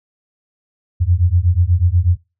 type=beating tone pair; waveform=sine; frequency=84.3 / 92.5 Hz; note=E2 / F#2; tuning=+39 / 0 cents; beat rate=8.2 Hz; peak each=-14 / -14 dBFS; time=1-2.17 s; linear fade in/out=20 ms; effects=noise-tail reverb RT60 0.3 s tail -24 dB re dry